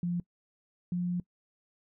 sine tone pair in turn, 174.6 / 177.14 Hz, F3 / F3, 0 / +25 cents, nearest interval unison, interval 25 cents, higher second, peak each -28 dBFS, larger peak neither, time 0.03-0.2 / 0.92-1.2 s, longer second, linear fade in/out 2 ms, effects noise-tail reverb RT60 0.1 s tail -22 dB re dry

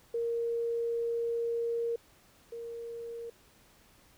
sine tone pair in turn, 466.2 / 466.2 Hz, A#4 / A#4, 0 / 0 cents, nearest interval unison, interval 0 cents, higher neither, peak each -29 / -38 dBFS, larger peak first, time 0.14-1.96 / 2.52-3.3 s, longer first, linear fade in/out 5 ms, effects pink hiss -62 dBFS RMS until 4.17 s

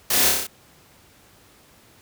white noise with echo, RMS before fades -21 dBFS, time 0.1-0.29 s, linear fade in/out 5 ms, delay 30 ms, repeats 6, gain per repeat -2 dB, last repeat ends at 0.47 s, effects pink hiss -53 dBFS RMS until 2.01 s + high-pass 60 Hz 12 dB/octave

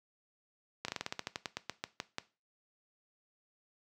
slowing click train, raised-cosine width 0.2 ms, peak -18 dBFS, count 16, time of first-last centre 0.85-2.184 s, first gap 33 ms, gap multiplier 1.13, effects noise-tail reverb RT60 0.3 s tail -17 dB re dry + high-pass 100 Hz 12 dB/octave

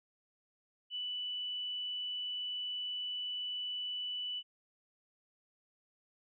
sine tone, 2973 Hz, F#7, 8 cents sharp, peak -36 dBFS, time 0.9-4.43 s, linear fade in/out 50 ms, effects none

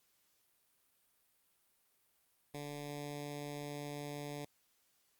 10% pulse tone with notch filter, 145.5 Hz, D3, 16 cents flat, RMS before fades -44 dBFS, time 2.54-4.45 s, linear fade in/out 5 ms, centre 1300 Hz, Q 1.1, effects white hiss -75 dBFS RMS until 5.19 s + Opus 48 kbps

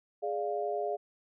sine chord, D diminished, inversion second, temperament equal, 415.3 / 587.3 / 698.5 Hz, Ab4 / D5 / F5, 0 / 0 / 0 cents, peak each -34 / -36 / -34 dBFS, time 0.22-0.97 s, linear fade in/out 20 ms, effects none

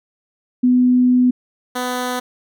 sine / 10% pulse tone pair in turn, 249.7 / 249.7 Hz, B3 / B3, +19 / +19 cents, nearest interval unison, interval 0 cents, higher neither, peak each -10 / -12 dBFS, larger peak first, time 0.63-1.31 / 1.75-2.2 s, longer first, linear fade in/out 10 ms, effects none

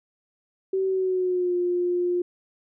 sine tone with pitch glide, 382 to 354.4 Hz, G4 to F4, -45 to +25 cents, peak -21 dBFS, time 0.73-2.22 s, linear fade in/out 5 ms, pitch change -130 cents, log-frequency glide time 0.86-1.55 s, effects none

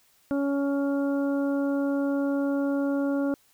harmonic tone, 280 Hz, C#4, 18 cents sharp, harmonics 1 / 2 / 3 / 4 / 5, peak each -24 / -30 / -42 / -44 / -40 dBFS, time 0.31-3.34 s, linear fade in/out 0 ms, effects white hiss -63 dBFS RMS until 3.53 s

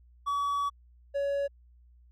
triangle tone pair in turn, 1137 / 562.3 Hz, C#6 / C#5, +44 / +25 cents, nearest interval octave, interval 1219 cents, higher first, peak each -25 dBFS, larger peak neither, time 0.26-0.7 / 1.14-1.48 s, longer first, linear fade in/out 20 ms, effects added 60 Hz sine -55 dBFS peak until 2.11 s

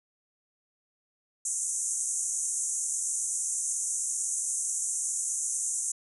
pink band-pass noise, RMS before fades -31 dBFS, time 1.45-5.92 s, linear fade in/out 5 ms, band 6200 to 10000 Hz, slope 96 dB/octave, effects none

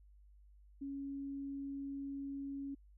sine tone, 277.2 Hz, C#4, in tune, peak -40 dBFS, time 0.81-2.75 s, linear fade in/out 10 ms, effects added 50 Hz sine -59 dBFS peak until 2.97 s

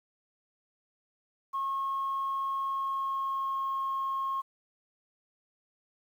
sine tone with pitch glide, 1086 to 1079.1 Hz, C#6 to C#6, -36 to -47 cents, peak -28 dBFS, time 1.53-4.42 s, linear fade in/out 20 ms, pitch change -11 cents, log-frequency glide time 2.63-3.85 s, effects tanh soft clip ceiling -25 dBFS + 10-bit

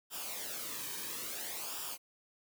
white noise with flanger, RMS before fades -41 dBFS, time 0.1-1.98 s, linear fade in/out 50 ms, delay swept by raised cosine 0.47 to 1.47 ms, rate 0.59 Hz, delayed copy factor -0.65, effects none

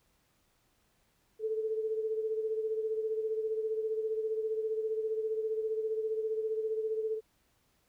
sine beating tone pair, 436.9 / 451.9 Hz, A4 / A4, -12 / +46 cents, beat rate 15 Hz, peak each -31 / -39 dBFS, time 1.39-7.21 s, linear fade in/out 50 ms, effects pink hiss -72 dBFS RMS until 7.88 s

